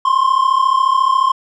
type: tone pair together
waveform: triangle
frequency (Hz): 1041 / 1075.2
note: C6 / C6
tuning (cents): -9 / +47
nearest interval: minor second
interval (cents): 56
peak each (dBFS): -12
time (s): 0.05-1.32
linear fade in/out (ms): 5
effects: resampled to 22050 Hz